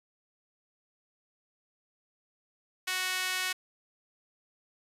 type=tone with high-pass filter; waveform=sawtooth; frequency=370 Hz; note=F#4; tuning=in tune; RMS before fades=-32 dBFS; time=2.87-3.53 s; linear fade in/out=10 ms; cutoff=1900 Hz; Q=1.2; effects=resampled to 32000 Hz